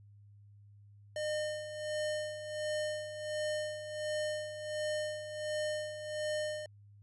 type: tone with tremolo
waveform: square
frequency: 608 Hz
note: D#5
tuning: 40 cents flat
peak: -33 dBFS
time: 1.16-6.66 s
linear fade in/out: 2 ms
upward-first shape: sine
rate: 1.4 Hz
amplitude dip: 65%
effects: added 102 Hz sine -55 dBFS peak until 7.02 s + resampled to 24000 Hz